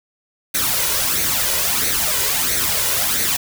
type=noise with flanger; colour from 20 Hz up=white; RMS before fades=-19 dBFS; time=0.54-3.37 s; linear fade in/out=10 ms; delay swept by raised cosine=0.48 to 2.08 ms; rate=1.5 Hz; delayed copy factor=+0.6; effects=none